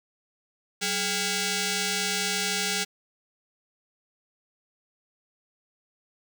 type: ring-modulated tone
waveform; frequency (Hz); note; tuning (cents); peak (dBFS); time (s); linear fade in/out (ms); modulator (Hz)
5% pulse; 609; D#5; -37; -11; 0.81-2.85; 20; 1030
effects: none